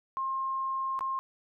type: tone with dropouts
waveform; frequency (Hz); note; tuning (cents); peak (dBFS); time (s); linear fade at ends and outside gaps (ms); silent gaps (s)
sine; 1065; C6; +30; -29; 0.17-1.19; 0; 0.991-1.008
effects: none